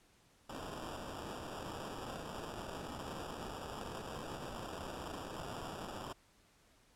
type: noise with sample-and-hold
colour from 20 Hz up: blue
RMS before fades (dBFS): -45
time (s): 0.49-6.13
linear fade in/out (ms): 5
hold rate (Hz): 2100
effects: pink hiss -68 dBFS RMS until 6.95 s + low-pass 11000 Hz 12 dB/octave